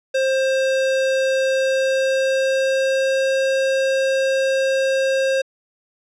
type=tone with pitch glide; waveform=square; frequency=530 to 534.3 Hz; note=C5 to C5; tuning=+22 to +36 cents; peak=-17 dBFS; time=0.14-5.42 s; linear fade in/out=10 ms; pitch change=+14 cents; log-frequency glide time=1.52-3.34 s; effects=low-pass 6000 Hz 12 dB/octave